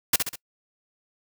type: noise with echo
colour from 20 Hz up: white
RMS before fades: -18 dBFS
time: 0.13-0.16 s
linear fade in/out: 5 ms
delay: 66 ms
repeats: 3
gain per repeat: -6 dB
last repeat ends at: 0.358 s
effects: noise-tail reverb RT60 0.1 s tail -25 dB re dry